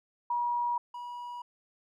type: tone pair in turn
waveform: sine / triangle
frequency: 960 / 968.4 Hz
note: B5 / B5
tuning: -49 / -34 cents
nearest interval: unison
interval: 15 cents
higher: second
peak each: -27 / -36 dBFS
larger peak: first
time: 0.3-0.78 / 0.94-1.42 s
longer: neither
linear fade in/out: 5 ms
effects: none